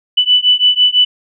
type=beating tone pair; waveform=sine; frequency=2979 / 2985 Hz; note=F#7 / F#7; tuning=+11 / +15 cents; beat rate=6 Hz; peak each=-11 dBFS; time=0.17-1.05 s; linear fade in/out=10 ms; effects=none